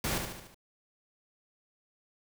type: noise with echo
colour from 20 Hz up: pink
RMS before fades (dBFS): -32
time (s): 0.04-0.18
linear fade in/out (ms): 2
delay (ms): 73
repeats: 5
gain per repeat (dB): -5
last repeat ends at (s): 0.545
effects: none